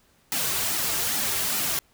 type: noise with flanger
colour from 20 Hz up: white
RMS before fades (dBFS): -26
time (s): 0.32-1.79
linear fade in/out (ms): 0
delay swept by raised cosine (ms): 1.8 to 4.1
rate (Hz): 2.4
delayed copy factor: -0.65
effects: pink hiss -62 dBFS RMS until 1.93 s